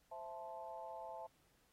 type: harmonic tone with a mistuned harmonic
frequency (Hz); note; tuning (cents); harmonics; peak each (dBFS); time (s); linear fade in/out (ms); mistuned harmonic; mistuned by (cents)
174.61; F3; 0; 3 / 4 / 5 / 6; -54 / -50 / -49 / -60; 0.11-1.27; 10; 4; -92
effects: pink hiss -75 dBFS RMS until 1.72 s + AAC 48 kbps